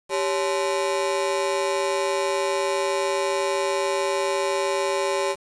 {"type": "ring-modulated tone", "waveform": "30% pulse", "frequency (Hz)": 476, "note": "A#4", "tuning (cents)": 36, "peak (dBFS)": -16, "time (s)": [0.09, 5.36], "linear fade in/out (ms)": 50, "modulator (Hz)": 83.7, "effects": ["resampled to 22050 Hz", "7-bit"]}